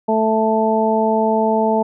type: harmonic tone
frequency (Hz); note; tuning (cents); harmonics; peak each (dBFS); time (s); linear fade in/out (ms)
220; A3; 0; 1 / 2 / 3 / 4; -19 / -19 / -19 / -19; 0.08-1.83; 10
effects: none